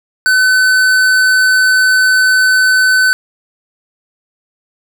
sine tone with tanh clipping, 1514 Hz, F#6, 39 cents sharp, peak -9 dBFS, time 0.26-3.13 s, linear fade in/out 0 ms, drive 16 dB, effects none

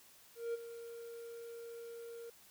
triangle tone with ADSR envelope, 466.2 Hz, A#4, in tune, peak -32 dBFS, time 0.35-2.3 s, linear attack 190 ms, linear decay 22 ms, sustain -12 dB, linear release 5 ms, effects white hiss -62 dBFS RMS until 2.5 s

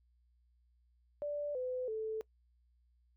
sine tone with pitch steps, 585 / 506.3 / 438.3 Hz, D5 / B4 / A4, -7 / +43 / -7 cents, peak -35 dBFS, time 1.22-2.21 s, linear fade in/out 0 ms, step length 330 ms, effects noise-tail reverb RT60 0.1 s tail -22 dB re dry + added 60 Hz sine -68 dBFS peak until 3.16 s

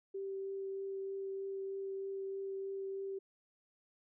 sine tone with vibrato, 389.3 Hz, G4, 12 cents flat, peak -38 dBFS, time 0.14-3.19 s, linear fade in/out 10 ms, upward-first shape triangle, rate 3.2 Hz, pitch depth 9 cents each way, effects none

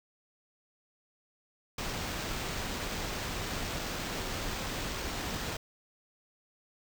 pink noise with sample-and-hold, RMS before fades -36 dBFS, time 1.78-5.57 s, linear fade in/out 5 ms, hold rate 11025 Hz, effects none

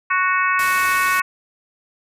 harmonic tone, 370 Hz, F#4, in tune, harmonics 3 / 4 / 5 / 6 / 7, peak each -19 / -21 / -23 / -25 / -26 dBFS, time 0.1-1.22 s, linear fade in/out 10 ms
white noise, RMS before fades -28 dBFS, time 0.59-1.2 s, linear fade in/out 2 ms
effects resampled to 32000 Hz

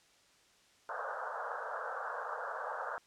white band-pass noise, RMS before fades -40 dBFS, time 0.89-2.98 s, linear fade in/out 0 ms, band 460 to 1600 Hz, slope 96 dB/octave, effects white hiss -66 dBFS RMS until 3.06 s + low-pass 7000 Hz 12 dB/octave

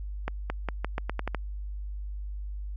accelerating click train, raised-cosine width 0.5 ms, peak -15 dBFS, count 9, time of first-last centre 0.28-1.347 s, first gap 220 ms, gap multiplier 0.85, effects added 50 Hz sine -33 dBFS peak until 2.76 s

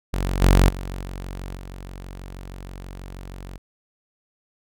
sawtooth tone with level steps, 46.25 Hz, F#1, in tune, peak -18 / -8 / -25 / -27 / -31 dBFS, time 0.13-3.58 s, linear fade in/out 10 ms, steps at 0.41 / 0.68 / 1.01 / 1.55 s, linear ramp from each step 20 ms, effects none

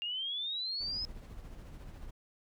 sine exponential sweep, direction up, 2794 to 5160 Hz, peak -34 dBFS, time 0.02-1.05 s, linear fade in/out 0 ms
brown noise with tremolo, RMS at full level -45 dBFS, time 0.8-2.11 s, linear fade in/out 10 ms, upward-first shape sine, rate 14 Hz, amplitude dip 40%
effects none

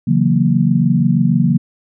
sine chord, F# dominant seventh, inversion second, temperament equal, 138.59 / 164.81 / 185 / 233.1 Hz, C#3 / E3 / F#3 / A#3, 0 / 0 / 0 / 0 cents, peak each -16 dBFS, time 0.07-1.58 s, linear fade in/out 10 ms, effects none

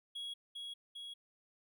triangle tone with echo, 3322 Hz, G#7, in tune, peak -39 dBFS, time 0.15-0.34 s, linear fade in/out 10 ms, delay 400 ms, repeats 2, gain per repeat -2 dB, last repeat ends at 1.14 s, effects none

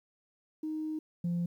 sine tone pair in turn, 311.1 / 173.04 Hz, D#4 / F3, 0 / -16 cents, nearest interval minor seventh, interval 1016 cents, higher first, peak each -32 / -27 dBFS, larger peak second, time 0.63-0.99 / 1.24-1.46 s, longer first, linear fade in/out 5 ms, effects tanh soft clip ceiling -27 dBFS + 11-bit

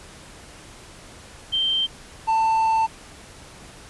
sine / triangle tone pair in turn, 3136 / 890.7 Hz, G7 / A5, 0 / +21 cents, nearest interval octave + minor seventh, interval 2179 cents, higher first, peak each -19 / -15 dBFS, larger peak second, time 1.52-1.87 / 2.27-2.87 s, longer second, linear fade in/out 20 ms, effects pink hiss -44 dBFS RMS until 3.89 s + resampled to 24000 Hz

